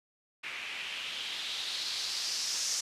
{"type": "noise with low-pass filter sweep", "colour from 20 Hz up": "blue", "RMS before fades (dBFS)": -36, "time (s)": [0.43, 2.81], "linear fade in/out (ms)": 10, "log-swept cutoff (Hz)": [2300, 6100], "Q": 3, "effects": ["resampled to 32000 Hz"]}